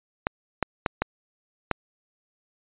clicks, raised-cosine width 0.5 ms, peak -7 dBFS, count 5, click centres 0.269 / 0.627 / 0.862 / 1.02 / 1.713 s, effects resampled to 8000 Hz

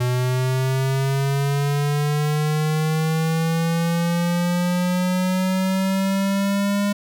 square linear sweep, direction up, 123.47 to 203.4 Hz, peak -19 dBFS, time 0-6.93 s, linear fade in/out 10 ms, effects none

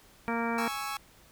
harmonic tone, 231.9 Hz, A#3, 9 cents flat, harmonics 1 / 2 / 3 / 4 / 5 / 6 / 7 / 8 / 10, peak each -32 / -36 / -38 / -35 / -40 / -38 / -42 / -43 / -39 dBFS, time 0.28-0.68 s, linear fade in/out 0 ms
sawtooth chord, C# minor, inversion second, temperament equal, 830.6 / 1108.7 / 1318.5 Hz, G#5 / C#6 / E6, 0 / 0 / 0 cents, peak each -34 dBFS, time 0.58-0.97 s, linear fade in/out 2 ms
effects pink hiss -58 dBFS RMS until 1.31 s

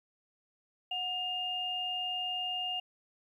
sine tone pair together, 732 / 2820 Hz, F#5 / F7, -19 / +16 cents, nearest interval octave + major seventh, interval 2335 cents, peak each -39 / -33 dBFS, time 0.91-2.8 s, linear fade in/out 5 ms, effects 11-bit

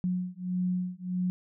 sine beating tone pair, 180.7 / 182.3 Hz, F#3 / F#3, -41 / -25 cents, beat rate 1.6 Hz, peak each -31 dBFS, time 0.04-1.3 s, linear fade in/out 0 ms, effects none

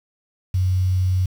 sine tone with quantisation, 92.5 Hz, F#2, in tune, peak -16 dBFS, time 0.54-1.26 s, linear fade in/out 5 ms, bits 7, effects none

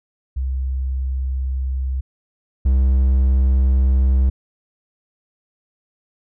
sine / triangle tone pair in turn, 65.41 / 65.41 Hz, C2 / C2, 0 / 0 cents, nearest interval unison, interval 0 cents, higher neither, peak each -19 / -10 dBFS, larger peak second, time 0.36-2.01 / 2.65-4.3 s, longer neither, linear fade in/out 10 ms, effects none

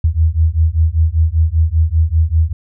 sine beating tone pair, 78.1 / 83.2 Hz, D#2 / E2, +7 / +17 cents, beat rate 5.1 Hz, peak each -13 dBFS, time 0.04-2.53 s, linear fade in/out 5 ms, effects none

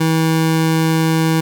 25% pulse tone, 161.1 Hz, E3, 39 cents flat, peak -9 dBFS, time 0-1.41 s, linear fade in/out 10 ms, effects none

